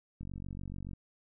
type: click train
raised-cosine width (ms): 5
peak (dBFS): -30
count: 35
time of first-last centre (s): 0.21-0.933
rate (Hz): 47
effects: none